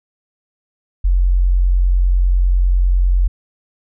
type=tone; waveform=sine; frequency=45 Hz; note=F#1; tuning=47 cents flat; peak=-10 dBFS; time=1.04-3.28 s; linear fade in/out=10 ms; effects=none